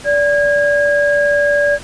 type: tone pair together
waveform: sine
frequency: 580 / 1633.4 Hz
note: D5 / G#6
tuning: -22 / -29 cents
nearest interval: octave + tritone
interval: 1793 cents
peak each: -12 / -15 dBFS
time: 0.04-1.79 s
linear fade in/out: 50 ms
effects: pink hiss -34 dBFS RMS until 1.83 s + resampled to 22050 Hz